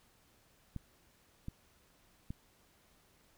clicks, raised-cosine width 5 ms, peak -28 dBFS, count 3, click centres 0.763 / 1.484 / 2.305 s, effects pink hiss -68 dBFS RMS until 3.37 s

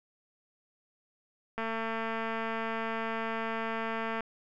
click train, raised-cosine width 0.5 ms, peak -20 dBFS, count 592, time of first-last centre 1.58-4.207 s, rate 225 Hz, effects none

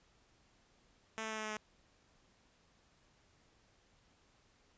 5% pulse tone with pitch steps, 221.2 / 219.7 / 218.2 / 216.6 / 215.2 / 213.7 Hz, A3 / A3 / A3 / A3 / A3 / G#3, +9 / -2 / -14 / -27 / -38 / +50 cents, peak -28 dBFS, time 1.18-1.57 s, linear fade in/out 0 ms, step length 65 ms, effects pink hiss -70 dBFS RMS until 4.77 s + resampled to 16000 Hz

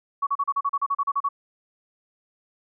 sine tone bursts, 1121 Hz, C#6, 19 cents sharp, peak -20 dBFS, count 13, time 0.22-1.289 s, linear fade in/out 10 ms, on 49 ms, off 36 ms, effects none

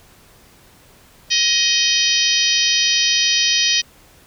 harmonic tone with a mistuned harmonic, 627 Hz, D#5, 13 cents sharp, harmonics 3 / 4 / 5 / 6 / 7 / 8 / 9, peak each -25 / -23 / -19 / -23 / -23 / -21 / -21 dBFS, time 1.3-3.82 s, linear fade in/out 20 ms, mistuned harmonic 9, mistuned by +42 cents, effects pink hiss -49 dBFS RMS until 4.26 s

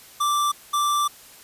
square tone bursts at uneven times, 1173 Hz, D6, 2 cents flat, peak -20 dBFS, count 2, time 0.2-0.52 / 0.73-1.08 s, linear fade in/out 10 ms, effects white hiss -47 dBFS RMS until 1.43 s + resampled to 32000 Hz

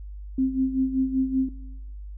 sine tone with tremolo, 262.9 Hz, C4, 8 cents sharp, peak -18 dBFS, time 0.38-1.49 s, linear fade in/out 5 ms, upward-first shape sine, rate 5.2 Hz, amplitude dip 65%, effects noise-tail reverb RT60 1.0 s tail -18 dB re dry + added 50 Hz sine -35 dBFS peak until 2.17 s

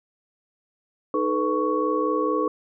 sine tone cluster, 309.5 / 430.1 / 494.6 / 1113 Hz, D#4 / A4 / B4 / C#6, -9 / -39 / +3 / +7 cents, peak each -26 dBFS, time 1.14-2.48 s, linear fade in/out 2 ms, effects none

